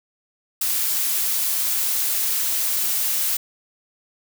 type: noise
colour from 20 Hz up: blue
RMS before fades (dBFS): -22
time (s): 0.61-3.37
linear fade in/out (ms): 5
effects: none